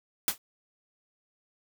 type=noise with exponential decay; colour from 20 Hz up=white; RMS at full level=-21 dBFS; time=0.28-0.38 s; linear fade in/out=1 ms; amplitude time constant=20 ms; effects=none